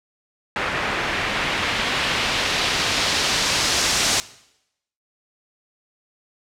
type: noise with low-pass filter sweep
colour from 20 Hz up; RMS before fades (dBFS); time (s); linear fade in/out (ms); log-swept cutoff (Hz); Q
white; -22; 0.56-4.2; 0; 1900 to 6400; 1.1
effects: noise-tail reverb RT60 0.8 s tail -19 dB re dry